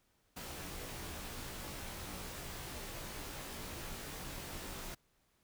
pink noise with comb filter, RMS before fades -45 dBFS, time 0.36-4.95 s, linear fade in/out 10 ms, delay 19 ms, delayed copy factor -0.9, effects pink hiss -75 dBFS RMS until 5.43 s

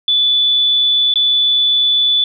sine tone with dropouts, 3472 Hz, A7, 24 cents flat, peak -10 dBFS, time 0.08-2.24 s, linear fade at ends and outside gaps 2 ms, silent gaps 1.139-1.157 s, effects none

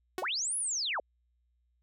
sawtooth tone with exponential decay, 370 Hz, F#4, in tune, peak -26 dBFS, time 0.18-0.28 s, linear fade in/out 2 ms, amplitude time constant 21 ms
sine linear two-way sweep, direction up then down, 440 to 10620 to 440 Hz, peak -30 dBFS, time 0.22-1 s, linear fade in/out 2 ms, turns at 0.57 s
effects added 60 Hz sine -70 dBFS peak until 1.82 s

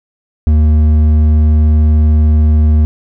sine tone with hard clipping, 76.7 Hz, D#2, 24 cents flat, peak -7 dBFS, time 0.47-2.85 s, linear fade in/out 0 ms, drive 6 dB, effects none

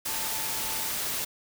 sine tone in noise, 882 Hz, A5, 4 cents sharp, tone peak -41 dBFS, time 0.07-0.89 s, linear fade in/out 10 ms, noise white, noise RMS -31 dBFS, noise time 0.05-1.25 s, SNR -13 dB, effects none

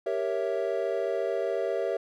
triangle chord, G diminished seventh, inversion none, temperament equal, 392 / 466.2 / 554.4 / 659.3 Hz, G4 / Bb4 / Db5 / Fb5, 0 / 0 / 0 / 0 cents, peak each -30 dBFS, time 0.06-1.97 s, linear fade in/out 5 ms, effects none

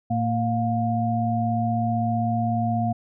sine tone cluster, 112.7 / 228.8 / 708 Hz, A2 / A#3 / F5, +42 / -32 / +23 cents, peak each -25 dBFS, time 0.1-2.93 s, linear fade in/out 10 ms, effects none

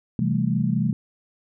sine chord, A minor seventh, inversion first, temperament equal with one note detuned, 129.68 / 164.81 / 196 / 220 Hz, C3 / E3 / G3 / A3, -15 / 0 / 0 / 0 cents, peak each -25 dBFS, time 0.19-0.93 s, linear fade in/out 2 ms, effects none

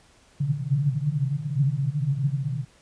pink band-pass noise, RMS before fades -25 dBFS, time 0.4-2.65 s, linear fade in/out 10 ms, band 130 to 150 Hz, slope 96 dB/octave, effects pink hiss -57 dBFS RMS until 2.81 s + resampled to 22050 Hz

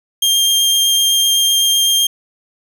sawtooth tone with vibrato, 3200 Hz, G7, 35 cents sharp, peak -8 dBFS, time 0.22-2.07 s, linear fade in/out 5 ms, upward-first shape triangle, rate 7.9 Hz, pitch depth 9 cents each way, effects none

